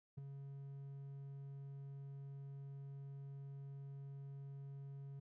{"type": "tone with ADSR envelope", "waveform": "triangle", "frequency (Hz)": 138.59, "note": "C#3", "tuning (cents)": 0, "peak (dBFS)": -40, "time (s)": [0.17, 5.2], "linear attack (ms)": 13, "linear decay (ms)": 6, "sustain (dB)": -6, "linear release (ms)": 9, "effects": []}